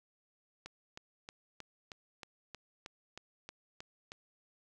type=click train; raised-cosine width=0.2 ms; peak=-28 dBFS; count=12; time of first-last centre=0.66-4.119 s; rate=3.18 Hz; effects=none